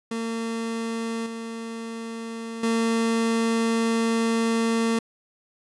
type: tone with level steps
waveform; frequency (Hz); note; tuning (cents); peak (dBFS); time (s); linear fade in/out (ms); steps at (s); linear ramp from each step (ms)
30% pulse; 227.9; A#3; -39; -24 / -29 / -18; 0.11-4.99; 5; 1.26 / 2.63; 5
effects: resampled to 24000 Hz